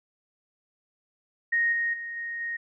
sine tone with level steps, 1864.7 Hz, A#6, in tune, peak -21 / -24 / -33 / -31 / -29 dBFS, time 1.52-2.57 s, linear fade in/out 10 ms, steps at 1.72 / 1.93 / 2.16 / 2.4 s, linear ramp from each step 10 ms, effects none

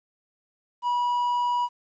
triangle tone, 972 Hz, B5, 28 cents flat, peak -20 dBFS, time 0.82-1.69 s, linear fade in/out 50 ms, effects resampled to 16000 Hz + 10-bit

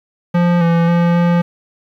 square tone with pitch steps, 174.2 / 168.6 / 171.8 / 172.9 Hz, F3 / E3 / F3 / F3, -4 / +39 / -28 / -17 cents, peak -11 dBFS, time 0.34-1.42 s, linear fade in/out 10 ms, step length 270 ms, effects low-pass 2000 Hz 12 dB/octave + 8-bit

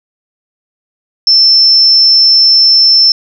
sine tone, 5330 Hz, E8, 18 cents sharp, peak -3 dBFS, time 1.27-3.12 s, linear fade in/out 2 ms, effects none

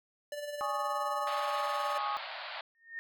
square tone with tremolo, 585 Hz, D5, 7 cents flat, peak -36 dBFS, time 0.32-1.98 s, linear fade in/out 2 ms, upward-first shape sine, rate 19 Hz, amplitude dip 50%
sine chord, Ab suspended fourth, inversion none, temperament just, 830.6 / 1107.5 / 1245.9 Hz, Ab5 / Db6 / Eb6, 0 / -2 / +2 cents, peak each -36 dBFS, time 0.61-2.17 s, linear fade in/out 0 ms
pink band-pass noise, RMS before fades -42 dBFS, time 1.27-2.61 s, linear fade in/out 2 ms, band 580 to 4600 Hz, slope 96 dB/octave
sine tone with exponential growth, 1834 Hz, A#6, 29 cents flat, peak -34 dBFS, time 2.75-2.99 s, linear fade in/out 0 ms, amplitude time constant 52 ms
effects none

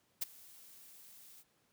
blue noise with ADSR envelope, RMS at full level -33 dBFS, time 0.21-1.44 s, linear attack 13 ms, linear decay 18 ms, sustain -24 dB, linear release 42 ms, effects pink hiss -74 dBFS RMS until 1.72 s + high-pass 100 Hz 12 dB/octave

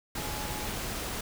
sine tone in noise, 844 Hz, G#5, 28 cents sharp, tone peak -41 dBFS, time 0.17-0.67 s, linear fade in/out 5 ms, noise pink, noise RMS -35 dBFS, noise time 0.15-1.21 s, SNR -9 dB, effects none

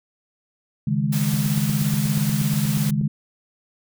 sine chord, C# suspended second, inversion none, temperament equal, 138.59 / 155.56 / 207.7 Hz, C#3 / D#3 / G#3, 0 / 0 / 0 cents, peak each -23 dBFS, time 0.87-3.08 s, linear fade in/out 5 ms
white high-pass noise, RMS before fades -31 dBFS, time 1.12-2.91 s, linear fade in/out 10 ms, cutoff 340 Hz, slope 24 dB/octave
click train, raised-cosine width 3 ms, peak -23 dBFS, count 15, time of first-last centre 1.34-3.013 s, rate 8.37 Hz
effects none

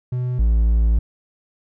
triangle tone pair in turn, 124.9 / 56.01 Hz, B2 / A1, +20 / +32 cents, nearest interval octave + major second, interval 1388 cents, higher first, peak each -18 / -11 dBFS, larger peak second, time 0.12-0.39 / 0.39-0.99 s, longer second, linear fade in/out 5 ms, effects none

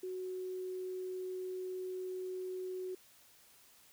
sine tone, 370 Hz, F#4, in tune, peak -38 dBFS, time 0.03-2.95 s, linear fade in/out 5 ms, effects white hiss -63 dBFS RMS until 3.92 s

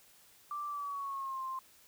sine tone with pitch glide, 1174 to 1052 Hz, D6 to C6, -1 to +9 cents, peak -36 dBFS, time 0.51-1.59 s, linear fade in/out 2 ms, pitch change -190 cents, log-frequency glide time 0.67-1.42 s, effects white hiss -62 dBFS RMS until 1.87 s

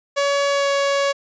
sawtooth tone with pitch glide, 564 to 559.5 Hz, C#5 to C#5, +30 to +16 cents, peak -13 dBFS, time 0.16-1.13 s, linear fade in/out 20 ms, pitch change -14 cents, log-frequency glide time 0.48-0.69 s, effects resampled to 16000 Hz

